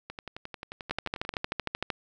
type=two click trains; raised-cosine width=0.3 ms; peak=-22 / -13 dBFS; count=15 / 14; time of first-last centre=0.1-1.339 / 0.91-1.902 s; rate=11.3 / 13.1 Hz; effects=none